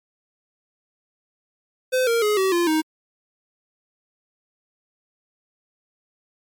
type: tone with pitch steps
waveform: square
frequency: 512 / 464.1 / 420.7 / 381.4 / 345.7 / 313.4 Hz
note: C5 / A#4 / G#4 / G4 / F4 / D#4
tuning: -38 / -8 / +22 / -47 / -18 / +13 cents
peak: -18 dBFS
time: 1.92-2.82 s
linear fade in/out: 20 ms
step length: 150 ms
effects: MP3 96 kbps